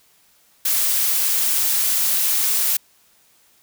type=noise; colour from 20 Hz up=blue; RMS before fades=-19 dBFS; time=0.65-2.77 s; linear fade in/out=5 ms; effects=white hiss -57 dBFS RMS until 3.62 s